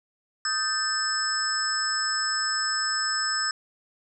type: tone cluster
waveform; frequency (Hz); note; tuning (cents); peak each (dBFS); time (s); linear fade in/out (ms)
sine; 1250 / 1552 / 1760 / 5220 / 7830; D#6 / G6 / A6 / E8 / B8; +8 / -18 / 0 / -18 / -16; -31 / -31 / -34 / -27 / -33; 0.45-3.51; 2
effects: none